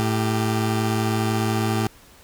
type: tone pair together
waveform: 20% pulse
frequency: 110 / 392 Hz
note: A2 / G4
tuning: 0 / 0 cents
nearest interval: octave + minor seventh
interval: 2200 cents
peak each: -16 / -22 dBFS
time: 0-1.87 s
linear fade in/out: 0 ms
effects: pink hiss -50 dBFS RMS until 2.23 s